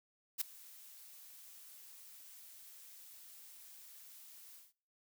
blue noise with ADSR envelope, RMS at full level -33 dBFS, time 0.38-4.73 s, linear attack 33 ms, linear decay 4 ms, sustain -23 dB, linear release 170 ms, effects noise-tail reverb RT60 0.6 s tail -26 dB re dry

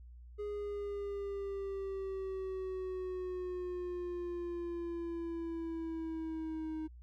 triangle exponential sweep, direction down, 415.3 to 312.7 Hz, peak -35 dBFS, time 0.38-6.88 s, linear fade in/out 20 ms, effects added 60 Hz sine -50 dBFS peak until 7.02 s

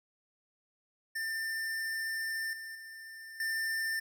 square tone with level steps, 1793 Hz, A6, 32 cents sharp, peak -34 / -42 / -46 / -32 dBFS, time 1.15-4 s, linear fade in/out 10 ms, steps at 2.53 / 2.75 / 3.4 s, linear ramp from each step 2 ms, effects none

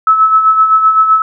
sine tone with tremolo, 1300 Hz, E6, 24 cents flat, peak -3 dBFS, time 0.07-1.22 s, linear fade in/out 2 ms, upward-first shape sine, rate 7.8 Hz, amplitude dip 55%, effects none

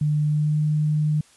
sine tone with pitch glide, 150 to 151.92 Hz, D3 to D#3, +37 to -41 cents, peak -18 dBFS, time 0.01-1.21 s, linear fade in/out 5 ms, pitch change +22 cents, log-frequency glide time 0.28-0.6 s, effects white hiss -55 dBFS RMS until 1.36 s + resampled to 24000 Hz

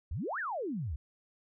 sine exponential two-way sweep, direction up then down, 61.6 to 1887 to 61.6 Hz, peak -33 dBFS, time 0.11-0.96 s, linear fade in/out 5 ms, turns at 0.39 s, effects none

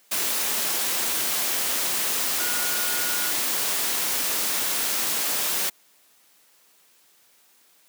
sine tone in noise, 1444 Hz, F#6, 43 cents flat, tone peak -33 dBFS, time 2.39-3.31 s, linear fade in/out 10 ms, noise white, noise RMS -25 dBFS, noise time 0.11-5.7 s, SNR -11 dB, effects white hiss -59 dBFS RMS until 7.88 s + high-pass 200 Hz 12 dB/octave

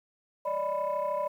sine tone cluster, 575 / 608 / 994 Hz, D5 / D#5 / B5, -37 / -40 / +11 cents, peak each -31 dBFS, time 0.45-1.28 s, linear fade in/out 10 ms, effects tanh soft clip ceiling -22 dBFS + 10-bit

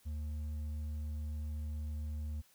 sine tone with hard clipping, 75.6 Hz, D#2, 49 cents flat, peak -38 dBFS, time 0.05-2.42 s, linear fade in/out 20 ms, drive 4 dB, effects white hiss -67 dBFS RMS until 2.54 s

